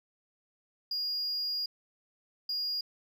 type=tone bursts at uneven times; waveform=sine; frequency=4850 Hz; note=D#8; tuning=45 cents flat; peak=-28 dBFS; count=2; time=0.91-1.66 / 2.49-2.81 s; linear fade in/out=5 ms; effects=tanh soft clip ceiling -29 dBFS